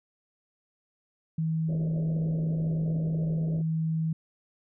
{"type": "tone", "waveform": "sine", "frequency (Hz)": 160.5, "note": "E3", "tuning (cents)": -46, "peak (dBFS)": -25, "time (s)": [1.38, 4.13], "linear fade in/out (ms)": 5}
{"type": "low-pass noise", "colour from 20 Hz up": "white", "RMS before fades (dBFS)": -41, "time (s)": [1.68, 3.62], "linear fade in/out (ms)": 10, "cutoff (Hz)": 640, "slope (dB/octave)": 96}
{"effects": []}